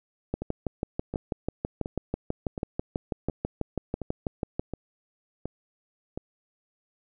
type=two click trains; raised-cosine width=2 ms; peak=-19 / -14 dBFS; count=9 / 27; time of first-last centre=0.42-6.175 / 0.34-4.595 s; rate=1.39 / 6.11 Hz; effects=none